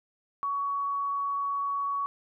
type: tone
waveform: sine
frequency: 1123 Hz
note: C#6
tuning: 22 cents sharp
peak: -27 dBFS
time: 0.43-2.06 s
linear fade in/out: 0 ms
effects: none